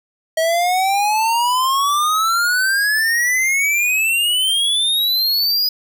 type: exponential sweep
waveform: square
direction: up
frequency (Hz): 637 to 4978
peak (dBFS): -15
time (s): 0.37-5.69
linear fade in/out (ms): 5
effects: none